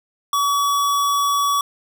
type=tone; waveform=square; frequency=1136 Hz; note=C#6; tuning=42 cents sharp; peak=-17 dBFS; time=0.33-1.61 s; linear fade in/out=2 ms; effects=none